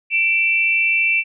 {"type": "tone pair together", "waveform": "sine", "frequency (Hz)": [2341, 2676], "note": ["D7", "E7"], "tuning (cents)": [-6, 25], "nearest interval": "major second", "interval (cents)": 231, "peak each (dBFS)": -17, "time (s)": [0.1, 1.24], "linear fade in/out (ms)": 50, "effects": []}